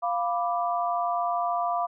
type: chord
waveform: sine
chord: B diminished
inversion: second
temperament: equal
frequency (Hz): 698.5 / 987.8 / 1174.7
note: F5 / B5 / D6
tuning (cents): 0 / 0 / 0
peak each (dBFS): -26 / -31 / -30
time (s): 0.02-1.87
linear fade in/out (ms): 20
effects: none